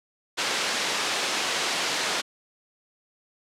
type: band-pass noise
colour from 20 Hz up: white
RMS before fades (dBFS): -27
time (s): 0.37-2.22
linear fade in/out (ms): 20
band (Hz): 260 to 4800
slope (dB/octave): 12
effects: low-pass 10000 Hz 12 dB/octave